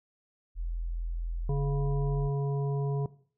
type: tone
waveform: sine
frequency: 42.08 Hz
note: E1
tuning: 36 cents sharp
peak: -30 dBFS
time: 0.55-2.31 s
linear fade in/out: 50 ms
type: harmonic tone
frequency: 140 Hz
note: C#3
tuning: 18 cents sharp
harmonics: 1 / 3 / 5 / 7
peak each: -27 / -35 / -44 / -46 dBFS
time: 1.49-3.06 s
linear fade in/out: 2 ms
effects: noise-tail reverb RT60 0.5 s tail -18 dB re dry